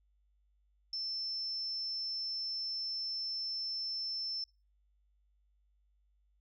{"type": "tone", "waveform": "sine", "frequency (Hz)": 5320, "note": "E8", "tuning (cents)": 15, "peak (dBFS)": -35, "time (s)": [0.93, 4.44], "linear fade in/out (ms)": 2, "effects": ["noise-tail reverb RT60 0.3 s tail -26 dB re dry", "added 50 Hz sine -69 dBFS peak until 6.4 s"]}